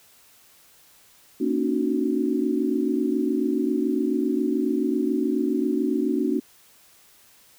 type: chord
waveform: sine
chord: D# minor seventh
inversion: second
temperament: equal with one note detuned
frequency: 233.1 / 277.2 / 304.4 / 370 Hz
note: A#3 / C#4 / D#4 / F#4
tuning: 0 / 0 / -38 / 0 cents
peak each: -27 / -25 / -26 / -27 dBFS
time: 1.4-6.4 s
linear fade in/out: 10 ms
effects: white hiss -55 dBFS RMS until 7.58 s